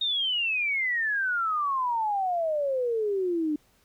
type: exponential sweep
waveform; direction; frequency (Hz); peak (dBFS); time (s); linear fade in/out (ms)
sine; down; 3729 to 293.8; -24; 0.01-3.56; 5
effects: pink hiss -64 dBFS RMS until 3.84 s